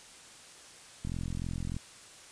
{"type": "click train", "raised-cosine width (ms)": 5, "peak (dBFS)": -24, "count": 32, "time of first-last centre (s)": [1.05, 1.766], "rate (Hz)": 43.3, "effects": ["white hiss -52 dBFS RMS until 2.31 s", "resampled to 22050 Hz"]}